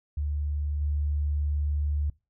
sine tone with level steps, 73.42 Hz, D2, in tune, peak -26 / -24 dBFS, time 0.17-2.1 s, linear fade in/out 5 ms, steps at 0.81 s, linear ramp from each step 5 ms, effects noise-tail reverb RT60 0.3 s tail -24 dB re dry

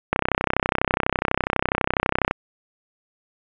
click train, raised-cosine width 0.5 ms, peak -3 dBFS, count 71, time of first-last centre 0.13-2.311 s, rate 32.1 Hz, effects resampled to 8000 Hz + 7-bit

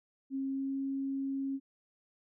sine tone with pitch glide, 270 to 271.9 Hz, C#4 to C#4, -45 to -33 cents, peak -32 dBFS, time 0.3-1.6 s, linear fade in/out 50 ms, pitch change +12 cents, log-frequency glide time 0.49-0.79 s, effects none

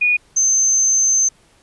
sine tone pair in turn, 2456 / 6243 Hz, D#7 / G8, -23 / -8 cents, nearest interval octave + major third, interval 1615 cents, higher second, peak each -12 dBFS, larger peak neither, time 0.01-0.17 / 0.36-1.29 s, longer second, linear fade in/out 10 ms, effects pink hiss -54 dBFS RMS until 1.62 s + resampled to 24000 Hz

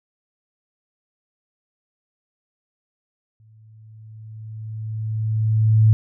sine tone with exponential growth, 109.5 Hz, A2, 8 cents flat, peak -9 dBFS, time 3.4-5.93 s, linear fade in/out 0 ms, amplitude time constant 550 ms, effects none

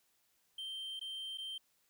triangle tone with dropouts, 3136 Hz, G7, in tune, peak -39 dBFS, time 0.58-1.58 s, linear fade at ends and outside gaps 5 ms, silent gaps 0.995-1.012 / 1.375-1.382 s, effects white hiss -75 dBFS RMS until 1.89 s

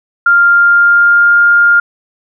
sine tone with pitch glide, 1396.9 to 1407.4 Hz, F6 to F6, 0 to +13 cents, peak -4 dBFS, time 0.26-1.8 s, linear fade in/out 5 ms, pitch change +13 cents, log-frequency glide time 0.45-1.37 s, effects none

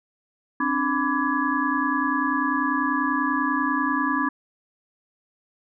sine tone cluster, 264.8 / 295 / 997 / 1161 / 1676 Hz, C4 / D4 / B5 / D6 / G#6, +21 / +8 / +16 / -20 / +15 cents, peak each -27 dBFS, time 0.6-4.29 s, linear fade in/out 5 ms, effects none

